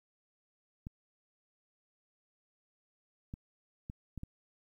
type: clicks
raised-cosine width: 5 ms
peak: -29 dBFS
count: 5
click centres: 0.869 / 3.339 / 3.899 / 4.177 / 4.234 s
effects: 11-bit

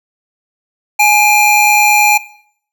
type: tone pair together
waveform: square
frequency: 837.4 / 2383 Hz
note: G#5 / D7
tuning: +14 / +25 cents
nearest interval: octave + tritone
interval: 1811 cents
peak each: -10 dBFS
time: 0.99-2.18 s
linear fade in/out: 10 ms
effects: noise-tail reverb RT60 0.6 s tail -19 dB re dry

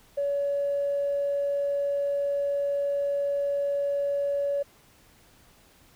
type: tone with tanh clipping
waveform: triangle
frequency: 566 Hz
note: C#5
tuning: 36 cents sharp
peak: -24 dBFS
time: 0.17-4.63 s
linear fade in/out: 10 ms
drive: 4 dB
effects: pink hiss -58 dBFS RMS until 5.95 s

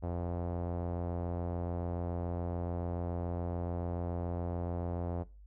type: tone with low-pass filter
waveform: sawtooth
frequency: 87 Hz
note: F2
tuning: 6 cents flat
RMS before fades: -36 dBFS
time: 0.02-5.24 s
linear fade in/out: 20 ms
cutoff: 710 Hz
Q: 1.8
effects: noise-tail reverb RT60 0.3 s tail -19 dB re dry + added 50 Hz sine -51 dBFS peak until 5.46 s

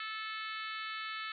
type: harmonic tone with a mistuned harmonic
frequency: 436.7 Hz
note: A4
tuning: 13 cents flat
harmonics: 3 / 4 / 5 / 6 / 7 / 8 / 9 / 10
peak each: -42 / -44 / -46 / -48 / -49 / -50 / -51 / -52 dBFS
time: 0-1.32 s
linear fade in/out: 2 ms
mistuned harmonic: 9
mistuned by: -18 cents
effects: none

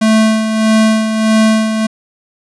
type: tone with tremolo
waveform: square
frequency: 219.3 Hz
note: A3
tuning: 6 cents flat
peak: -7 dBFS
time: 0.01-1.87 s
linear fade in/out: 10 ms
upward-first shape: sine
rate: 1.6 Hz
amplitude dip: 55%
effects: resampled to 24000 Hz

